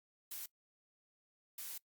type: noise bursts at uneven times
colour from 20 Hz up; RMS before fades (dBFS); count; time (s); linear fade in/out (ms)
blue; -45; 2; 0.31-0.46 / 1.58-1.78; 5
effects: noise-tail reverb RT60 0.1 s tail -22 dB re dry + Opus 48 kbps